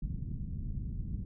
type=low-pass noise; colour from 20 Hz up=pink; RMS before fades=-37 dBFS; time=0.02-1.25 s; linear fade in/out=2 ms; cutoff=200 Hz; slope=24 dB/octave; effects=none